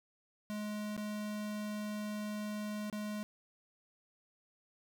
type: tone with dropouts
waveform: square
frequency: 210.2 Hz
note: G#3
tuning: 21 cents sharp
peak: -38 dBFS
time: 0.5-3.23 s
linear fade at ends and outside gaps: 0 ms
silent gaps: 0.966-0.977 / 2.899-2.927 s
effects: none